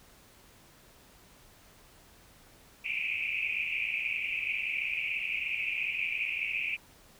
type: band-pass noise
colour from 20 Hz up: white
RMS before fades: -33 dBFS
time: 2.84-6.77 s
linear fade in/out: 20 ms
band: 2300 to 2600 Hz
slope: 96 dB/octave
effects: pink hiss -58 dBFS RMS until 7.19 s